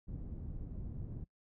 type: low-pass noise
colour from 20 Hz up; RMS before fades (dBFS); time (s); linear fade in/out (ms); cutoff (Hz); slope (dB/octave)
pink; -43; 0.07-1.25; 20; 180; 12
effects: noise-tail reverb RT60 0.1 s tail -24 dB re dry